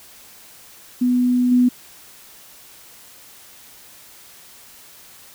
sine tone with level steps, 247.9 Hz, B3, 7 cents sharp, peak -14 / -11 dBFS, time 1.01-1.69 s, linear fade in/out 10 ms, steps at 1.51 s, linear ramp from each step 10 ms, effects white hiss -45 dBFS RMS until 5.34 s

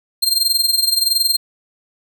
sawtooth tone with amplitude modulation, 4186 Hz, C8, in tune, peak -8 dBFS, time 0.22-1.37 s, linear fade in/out 10 ms, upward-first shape sine, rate 21.4 Hz, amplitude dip 75%, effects none

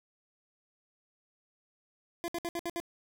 25% pulse tone bursts, 341.9 Hz, F4, 37 cents flat, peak -29 dBFS, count 6, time 2.24-2.801 s, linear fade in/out 0 ms, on 41 ms, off 63 ms, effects none

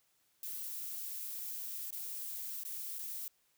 violet noise with dropouts, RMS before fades -42 dBFS, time 0.43-3.28 s, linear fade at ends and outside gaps 2 ms, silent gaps 1.907-1.926 / 2.636-2.65 / 2.986-2.99 s, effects white hiss -74 dBFS RMS until 3.57 s

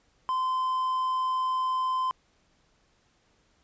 triangle tone, 1031 Hz, C6, 26 cents flat, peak -23 dBFS, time 0.29-2.11 s, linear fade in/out 0 ms, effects pink hiss -67 dBFS RMS until 3.63 s + resampled to 16000 Hz

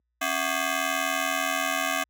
10% pulse ring-modulated tone, 466.2 Hz, A#4, in tune, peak -13 dBFS, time 0.21-2.04 s, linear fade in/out 10 ms, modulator 193 Hz, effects added 60 Hz sine -48 dBFS peak until 2.09 s + high-pass 300 Hz 12 dB/octave

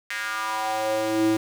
square tone with high-pass filter sweep, 109.2 Hz, A2, 13 cents flat, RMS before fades -25 dBFS, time 0.1-1.37 s, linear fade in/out 5 ms, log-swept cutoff 1900 to 270 Hz, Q 3.7, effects low-pass 11000 Hz 12 dB/octave + 7-bit

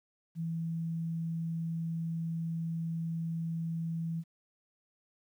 sine tone, 164.81 Hz, E3, in tune, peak -32 dBFS, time 0.35-4.24 s, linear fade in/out 50 ms, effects 11-bit

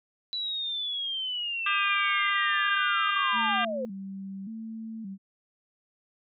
sine linear sweep, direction down, 3968 to 490.3 Hz, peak -29 dBFS, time 0.33-3.85 s, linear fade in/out 0 ms
harmonic tone, 399.5 Hz, G4, 33 cents sharp, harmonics 3 / 4 / 5 / 6 / 7 / 8 / 9, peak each -28 / -30 / -36 / -37 / -32 / -36 / -39 dBFS, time 1.66-3.65 s, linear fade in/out 5 ms
sine tone with vibrato, 208 Hz, G#3, 3 cents sharp, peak -35 dBFS, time 3.32-5.18 s, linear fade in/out 50 ms, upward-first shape square, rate 0.87 Hz, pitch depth 120 cents each way
effects none

